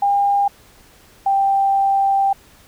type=tone pair in turn; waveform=sine; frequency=804 / 786.1 Hz; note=G5 / G5; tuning=+44 / +5 cents; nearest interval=unison; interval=39 cents; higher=first; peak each=-13 dBFS; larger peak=neither; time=0.02-0.48 / 1.26-2.33 s; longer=second; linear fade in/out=5 ms; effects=pink hiss -49 dBFS RMS until 2.67 s